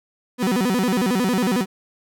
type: tone with vibrato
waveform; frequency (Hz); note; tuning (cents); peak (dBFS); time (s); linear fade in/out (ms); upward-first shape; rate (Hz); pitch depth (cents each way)
35% pulse; 216.3; A3; -29; -16; 0.38-1.66; 50; square; 11; 240
effects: none